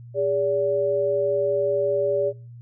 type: tone pair together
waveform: sine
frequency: 406.6 / 575 Hz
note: G#4 / D5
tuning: -37 / -37 cents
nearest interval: tritone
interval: 600 cents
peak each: -24 / -21 dBFS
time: 0.14-2.33 s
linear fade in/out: 50 ms
effects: noise-tail reverb RT60 0.4 s tail -26 dB re dry + added 119 Hz sine -39 dBFS peak until 2.61 s